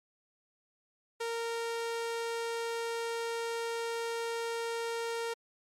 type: tone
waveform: sawtooth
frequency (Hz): 462.4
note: A#4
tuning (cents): -14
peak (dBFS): -29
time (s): 1.2-5.34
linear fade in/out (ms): 10
effects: low-pass 10000 Hz 12 dB/octave + MP3 64 kbps